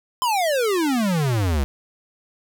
square exponential sweep, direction down, 1046.5 to 65.41 Hz, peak -19 dBFS, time 0.22-1.64 s, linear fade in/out 0 ms, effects none

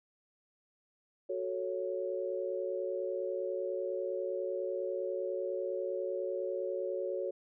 sine chord, F# minor, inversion none, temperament equal, 370 / 440 / 554.4 Hz, F#4 / A4 / C#5, 0 / 0 / 0 cents, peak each -37 / -39 / -36 dBFS, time 1.29-7.31 s, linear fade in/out 10 ms, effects none

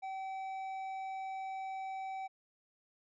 sine tone with hard clipping, 767 Hz, G5, 38 cents flat, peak -40 dBFS, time 0.02-2.28 s, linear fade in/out 20 ms, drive 6 dB, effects resampled to 16000 Hz

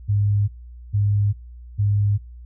sine tone bursts, 102.5 Hz, G#2, 22 cents flat, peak -16 dBFS, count 3, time 0.08-2.18 s, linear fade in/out 20 ms, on 400 ms, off 450 ms, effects noise-tail reverb RT60 0.2 s tail -23 dB re dry + added 60 Hz sine -37 dBFS peak until 2.45 s

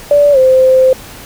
sine tone with pitch glide, 580 to 519.7 Hz, D5 to C5, -22 to -12 cents, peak -4 dBFS, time 0.11-0.93 s, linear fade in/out 2 ms, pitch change -190 cents, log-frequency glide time 0.32-0.38 s, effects pink hiss -32 dBFS RMS until 1.25 s

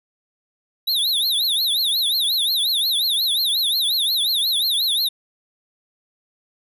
square tone with vibrato, 3798 Hz, A#7, 32 cents sharp, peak -18 dBFS, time 0.87-5.09 s, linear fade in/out 10 ms, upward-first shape triangle, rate 5.6 Hz, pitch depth 240 cents each way, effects none

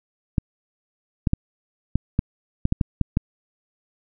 clicks, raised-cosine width 5 ms, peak -6 dBFS, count 10, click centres 0.382 / 1.272 / 1.334 / 1.956 / 2.191 / 2.654 / 2.724 / 2.812 / 3.013 / 3.171 s, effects none

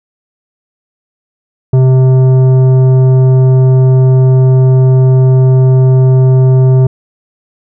triangle tone with tanh clipping, 130 Hz, C3, 11 cents flat, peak -5 dBFS, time 1.73-6.87 s, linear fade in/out 5 ms, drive 15 dB, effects none

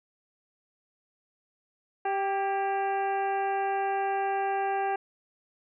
harmonic tone with a mistuned harmonic, 392 Hz, G4, in tune, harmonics 1 / 2 / 3 / 4 / 5 / 6 / 7, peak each -32 / -27 / -42 / -38 / -45 / -46 / -46 dBFS, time 2.05-4.96 s, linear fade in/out 5 ms, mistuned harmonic 4, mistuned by +44 cents, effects none

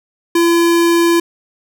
square tone, 339.3 Hz, F4, 50 cents flat, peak -10 dBFS, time 0.35-1.2 s, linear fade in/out 5 ms, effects none

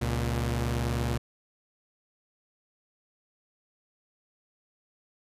sawtooth tone pair together, 69.3 / 118.19 Hz, C#2 / A#2, 0 / +24 cents, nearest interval major sixth, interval 924 cents, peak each -26 / -25 dBFS, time 0.01-1.18 s, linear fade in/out 10 ms, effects resampled to 32000 Hz

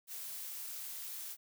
blue noise, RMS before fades -44 dBFS, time 0.07-1.37 s, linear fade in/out 50 ms, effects none

